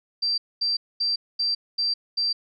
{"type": "tone bursts", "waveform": "sine", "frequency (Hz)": 4699, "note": "D8", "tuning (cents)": 0, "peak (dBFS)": -21, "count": 6, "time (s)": [0.22, 2.33], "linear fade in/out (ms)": 10, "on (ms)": 160, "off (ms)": 230, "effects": []}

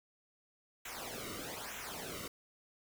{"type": "noise with flanger", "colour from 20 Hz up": "pink", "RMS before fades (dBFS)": -44, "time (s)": [0.85, 2.28], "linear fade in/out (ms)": 5, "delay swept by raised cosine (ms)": [0.21, 1.21], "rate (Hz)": 1.1, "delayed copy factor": -0.8, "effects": []}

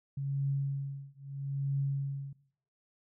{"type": "tone with tremolo", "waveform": "sine", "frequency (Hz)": 138.59, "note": "C#3", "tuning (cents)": 0, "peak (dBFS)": -27, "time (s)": [0.17, 2.33], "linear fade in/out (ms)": 5, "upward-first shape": "triangle", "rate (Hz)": 0.77, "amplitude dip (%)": 100, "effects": ["noise-tail reverb RT60 0.6 s tail -19 dB re dry"]}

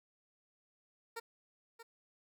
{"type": "tone with echo", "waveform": "15% pulse", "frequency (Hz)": 460, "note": "A#4", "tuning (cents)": -23, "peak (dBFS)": -34, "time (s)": [1.16, 1.2], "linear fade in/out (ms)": 10, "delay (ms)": 630, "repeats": 1, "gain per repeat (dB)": -10, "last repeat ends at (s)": 1.83, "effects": []}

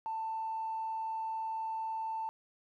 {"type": "tone with tanh clipping", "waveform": "triangle", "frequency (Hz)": 889, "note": "A5", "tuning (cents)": 18, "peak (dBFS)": -34, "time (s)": [0.06, 2.29], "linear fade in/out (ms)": 0, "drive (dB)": 4, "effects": []}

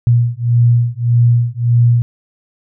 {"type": "beating tone pair", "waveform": "sine", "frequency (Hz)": [118.4, 120.1], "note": ["A#2", "B2"], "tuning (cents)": [27, -48], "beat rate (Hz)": 1.7, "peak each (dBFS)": -12, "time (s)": [0.07, 2.02], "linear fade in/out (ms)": 0, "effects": []}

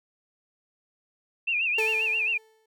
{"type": "tone with vibrato", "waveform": "sine", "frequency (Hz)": 2586, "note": "E7", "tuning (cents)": -34, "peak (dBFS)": -23, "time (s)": [1.47, 2.38], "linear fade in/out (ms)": 10, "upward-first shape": "sine", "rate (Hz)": 7.5, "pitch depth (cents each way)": 130}
{"type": "tone with exponential decay", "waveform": "35% pulse", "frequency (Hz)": 440, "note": "A4", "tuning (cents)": 0, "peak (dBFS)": -24, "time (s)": [1.78, 2.66], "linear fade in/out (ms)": 5, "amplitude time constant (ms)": 190}
{"effects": []}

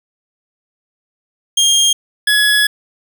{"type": "tone pair in turn", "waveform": "25% pulse", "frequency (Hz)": [3222, 1689.1], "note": ["G7", "G#6"], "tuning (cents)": [47, 29], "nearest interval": "major seventh", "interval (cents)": 1118, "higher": "first", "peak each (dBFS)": -6, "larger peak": "neither", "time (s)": [[1.57, 1.93], [2.27, 2.67]], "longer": "second", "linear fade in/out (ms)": 5, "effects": []}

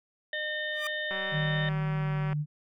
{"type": "harmonic tone", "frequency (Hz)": 608, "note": "D#5", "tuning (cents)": -40, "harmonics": [1, 3, 5, 6], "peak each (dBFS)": [-37, -32, -42, -39], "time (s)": [0.33, 1.69], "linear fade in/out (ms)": 2}
{"type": "tone with exponential growth", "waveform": "sawtooth", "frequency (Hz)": 1197, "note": "D6", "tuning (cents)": 33, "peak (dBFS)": -28, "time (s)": [0.7, 0.87], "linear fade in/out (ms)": 2, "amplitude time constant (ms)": 35}
{"type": "click train", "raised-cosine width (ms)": 0.5, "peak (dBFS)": -24, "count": 234, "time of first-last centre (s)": [1.11, 2.33], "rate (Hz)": 191}
{"type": "tone with pitch glide", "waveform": "sine", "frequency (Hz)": [152.9, 149.32], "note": ["D#3", "D3"], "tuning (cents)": [-30, 29], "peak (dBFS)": -27, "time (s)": [1.31, 2.46], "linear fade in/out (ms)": 50, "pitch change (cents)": -41, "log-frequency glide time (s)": [1.95, 2.09]}
{"effects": []}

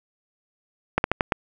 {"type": "slowing click train", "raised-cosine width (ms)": 0.5, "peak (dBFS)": -4, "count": 5, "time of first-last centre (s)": [0.98, 1.322], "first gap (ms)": 61, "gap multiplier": 1.23, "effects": []}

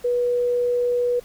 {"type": "tone", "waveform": "sine", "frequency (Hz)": 487.2, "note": "B4", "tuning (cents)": -24, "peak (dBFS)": -18, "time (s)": [0.04, 1.2], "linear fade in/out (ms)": 10, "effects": ["pink hiss -49 dBFS RMS until 1.24 s"]}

